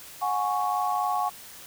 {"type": "chord", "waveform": "sine", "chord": "F# suspended second", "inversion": "none", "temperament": "equal with one note detuned", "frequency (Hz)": [726.9, 830.6, 1108.7], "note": ["F#5", "G#5", "C#6"], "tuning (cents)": [-31, 0, 0], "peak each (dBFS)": -28, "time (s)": [0.21, 1.3], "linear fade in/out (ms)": 20, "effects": ["white hiss -45 dBFS RMS until 1.66 s"]}